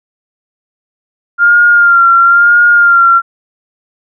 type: tone with vibrato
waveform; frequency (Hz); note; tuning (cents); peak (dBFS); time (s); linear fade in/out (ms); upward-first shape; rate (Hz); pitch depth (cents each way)
sine; 1396.9; F6; 0; -3; 1.38-3.22; 50; sine; 1; 35
effects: none